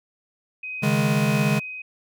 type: tone with tremolo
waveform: sine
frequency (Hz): 2515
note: D#7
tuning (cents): +18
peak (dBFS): -29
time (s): 0.63-1.82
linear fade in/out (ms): 5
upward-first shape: sine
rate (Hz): 1.5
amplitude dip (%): 30
type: chord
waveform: square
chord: C# suspended second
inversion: none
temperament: equal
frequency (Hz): 138.59 / 155.56 / 207.7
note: C#3 / D#3 / G#3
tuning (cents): 0 / 0 / 0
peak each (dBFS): -24 / -25 / -23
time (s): 0.82-1.6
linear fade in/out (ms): 20
effects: none